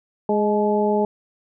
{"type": "harmonic tone with a mistuned harmonic", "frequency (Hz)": 208.3, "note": "G#3", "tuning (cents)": 5, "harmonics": [1, 2, 3, 4], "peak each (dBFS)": [-22, -20, -24, -24], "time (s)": [0.29, 1.05], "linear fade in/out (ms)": 2, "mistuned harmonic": 4, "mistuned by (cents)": 42, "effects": []}